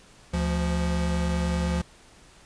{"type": "tone pair together", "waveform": "square", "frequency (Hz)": [73.07, 173.8], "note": ["D2", "F3"], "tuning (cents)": [-8, -8], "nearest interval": "octave + minor third", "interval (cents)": 1500, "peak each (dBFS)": -27, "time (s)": [0.33, 1.82], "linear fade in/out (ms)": 10, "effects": ["pink hiss -53 dBFS RMS until 2.45 s", "resampled to 22050 Hz"]}